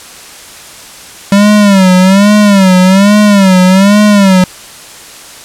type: tone with vibrato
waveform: square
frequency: 196 Hz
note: G3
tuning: in tune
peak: -3 dBFS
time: 1.32-4.44 s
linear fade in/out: 2 ms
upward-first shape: sine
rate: 1.2 Hz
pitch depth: 120 cents each way
effects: white hiss -30 dBFS RMS until 5.44 s + low-pass 10000 Hz 12 dB/octave